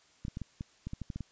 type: clicks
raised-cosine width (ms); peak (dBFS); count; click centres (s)
5; -25; 11; 0.251 / 0.282 / 0.371 / 0.417 / 0.609 / 0.87 / 0.934 / 1.017 / 1.102 / 1.16 / 1.207
effects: white hiss -64 dBFS RMS until 1.31 s + resampled to 16000 Hz